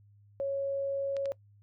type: tone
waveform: sine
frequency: 552 Hz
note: C#5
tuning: 7 cents flat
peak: -29 dBFS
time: 0.4-1.32 s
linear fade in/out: 0 ms
type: clicks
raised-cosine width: 0.2 ms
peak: -28 / -28 dBFS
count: 2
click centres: 1.167 / 1.257 s
effects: noise-tail reverb RT60 0.1 s tail -22 dB re dry + added 102 Hz sine -57 dBFS peak until 1.62 s